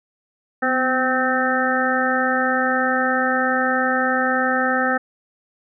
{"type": "harmonic tone with a mistuned harmonic", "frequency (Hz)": 258.8, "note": "C4", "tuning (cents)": -19, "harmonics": [1, 2, 3, 5, 6, 7], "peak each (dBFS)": [-24, -24, -24, -24, -24, -24], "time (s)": [0.62, 4.98], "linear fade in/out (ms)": 10, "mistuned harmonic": 1, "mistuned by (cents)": -38, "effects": []}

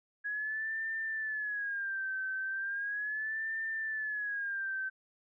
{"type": "tone with vibrato", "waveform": "sine", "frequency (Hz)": 1661.2, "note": "G#6", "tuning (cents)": 0, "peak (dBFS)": -33, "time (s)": [0.24, 4.9], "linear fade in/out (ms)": 20, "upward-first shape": "sine", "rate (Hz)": 0.37, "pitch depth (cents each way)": 130, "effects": []}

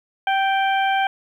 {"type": "harmonic tone with a mistuned harmonic", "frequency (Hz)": 784, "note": "G5", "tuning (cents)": 0, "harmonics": [1, 2, 3, 4], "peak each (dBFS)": [-18, -24, -28, -30], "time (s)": [0.27, 1.07], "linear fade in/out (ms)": 2, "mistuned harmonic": 1, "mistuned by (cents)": -16, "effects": ["9-bit"]}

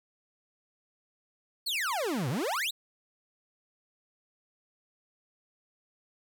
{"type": "exponential two-way sweep", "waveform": "40% pulse", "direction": "down then up", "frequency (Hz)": [4600, 114.2, 4182], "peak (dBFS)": -28, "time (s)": [1.66, 2.71], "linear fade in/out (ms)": 10, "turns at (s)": 2.29, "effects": []}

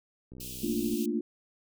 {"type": "click train", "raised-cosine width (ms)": 3, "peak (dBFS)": -34, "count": 40, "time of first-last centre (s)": [0.32, 0.936], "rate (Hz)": 63.3}
{"type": "high-pass noise", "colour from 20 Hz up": "white", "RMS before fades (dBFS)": -42, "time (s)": [0.4, 1.06], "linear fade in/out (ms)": 5, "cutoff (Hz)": 2500, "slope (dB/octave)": 96}
{"type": "chord", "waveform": "sine", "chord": "Bb major seventh", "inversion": "third", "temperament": "equal", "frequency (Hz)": [220, 233.1, 293.7, 349.2], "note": ["A3", "Bb3", "D4", "F4"], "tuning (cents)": [0, 0, 0, 0], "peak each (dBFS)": -33, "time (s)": [0.63, 1.21], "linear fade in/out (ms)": 5}
{"effects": []}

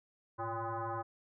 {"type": "tone with frequency modulation", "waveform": "sine", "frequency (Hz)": 120, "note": "B2", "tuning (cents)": -49, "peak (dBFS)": -35, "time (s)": [0.38, 1.03], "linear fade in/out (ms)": 20, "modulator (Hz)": 228, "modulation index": 5.2, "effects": []}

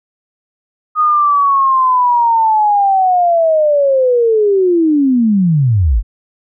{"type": "linear sweep", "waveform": "sine", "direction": "down", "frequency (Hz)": [1244.5, 40.8], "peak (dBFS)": -8, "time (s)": [0.95, 6.03], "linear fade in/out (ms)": 50, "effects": []}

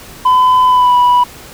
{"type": "tone with pitch glide", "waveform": "sine", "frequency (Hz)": [1010, 982.4], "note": ["B5", "B5"], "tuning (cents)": [39, -9], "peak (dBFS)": -3, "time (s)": [0.25, 1.24], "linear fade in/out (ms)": 10, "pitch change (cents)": -48, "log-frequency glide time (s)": [0.65, 0.96], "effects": ["tanh soft clip ceiling -5 dBFS", "pink hiss -34 dBFS RMS until 1.53 s"]}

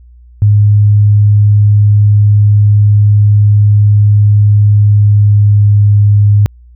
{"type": "tone with pitch glide", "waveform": "sine", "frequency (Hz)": [103.83, 103.05], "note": ["G#2", "G#2"], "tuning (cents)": [0, -13], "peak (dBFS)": -3, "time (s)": [0.42, 6.46], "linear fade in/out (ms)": 0, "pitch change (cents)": -13, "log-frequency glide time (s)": [4.73, 5.8], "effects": ["added 60 Hz sine -35 dBFS peak until 6.75 s"]}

